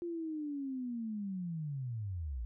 sine linear sweep, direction down, 349.2 to 54.1 Hz, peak -36 dBFS, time 0.02-2.45 s, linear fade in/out 0 ms, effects none

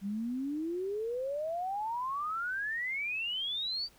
sine exponential sweep, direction up, 191.6 to 4699 Hz, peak -32 dBFS, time 0.01-3.89 s, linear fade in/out 50 ms, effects pink hiss -62 dBFS RMS until 3.98 s

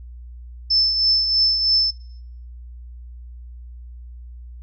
sine tone with tremolo, 5274 Hz, E8, in tune, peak -13 dBFS, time 0.7-1.91 s, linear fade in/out 10 ms, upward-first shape triangle, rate 3.1 Hz, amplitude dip 55%, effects noise-tail reverb RT60 0.7 s tail -21 dB re dry + added 60 Hz sine -35 dBFS peak until 4.62 s

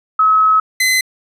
sine / sawtooth tone pair in turn, 1284 / 2038 Hz, E6 / C7, -46 / -46 cents, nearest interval minor sixth, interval 800 cents, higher second, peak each -8 dBFS, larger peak neither, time 0.19-0.6 / 0.8-1.01 s, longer first, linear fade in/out 5 ms, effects resampled to 32000 Hz

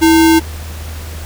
sine tone with sample-and-hold, 325.7 Hz, E4, 21 cents flat, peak -5 dBFS, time 0.01-0.4 s, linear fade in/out 20 ms, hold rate 1225 Hz, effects added 78 Hz sine -24 dBFS peak until 1.25 s + pink hiss -32 dBFS RMS until 1.25 s

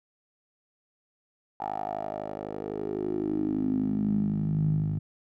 10% pulse tone with band-pass filter sweep, 51.9 Hz, G#1, in tune, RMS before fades -29 dBFS, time 1.6-4.99 s, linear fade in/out 5 ms, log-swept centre 830 to 130 Hz, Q 6.2, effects none

